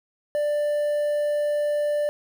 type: tone with quantisation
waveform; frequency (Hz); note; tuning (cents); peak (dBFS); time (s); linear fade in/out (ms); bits
triangle; 590; D5; +8; -19; 0.35-2.09; 0; 8
effects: none